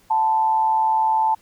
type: tone with amplitude modulation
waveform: sine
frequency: 880 Hz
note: A5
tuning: in tune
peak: -13 dBFS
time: 0.1-1.35 s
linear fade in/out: 10 ms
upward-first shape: sine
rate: 140 Hz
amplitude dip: 55%
effects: pink hiss -56 dBFS RMS until 1.41 s